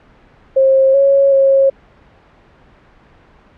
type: tone with pitch steps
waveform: sine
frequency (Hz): 534 / 552 / 543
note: C5 / C#5 / C#5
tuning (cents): +35 / -7 / -36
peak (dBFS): -7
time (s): 0.56-1.7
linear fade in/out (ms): 10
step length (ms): 380
effects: pink hiss -47 dBFS RMS until 3.57 s + low-pass 2000 Hz 12 dB/octave

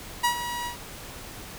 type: tone with ADSR envelope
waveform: sawtooth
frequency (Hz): 962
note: B5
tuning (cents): -46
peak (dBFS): -15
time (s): 0.23-0.77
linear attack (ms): 16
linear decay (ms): 96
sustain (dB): -11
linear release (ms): 110
effects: pink hiss -41 dBFS RMS until 1.58 s

